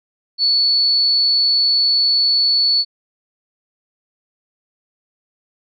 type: tone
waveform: sine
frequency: 4435 Hz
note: C#8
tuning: in tune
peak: -12 dBFS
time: 0.38-2.85 s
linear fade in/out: 50 ms
effects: none